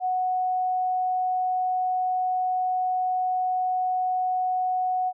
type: tone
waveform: sine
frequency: 738 Hz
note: F#5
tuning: 5 cents flat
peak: -22 dBFS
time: 0-5.13 s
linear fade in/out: 50 ms
effects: none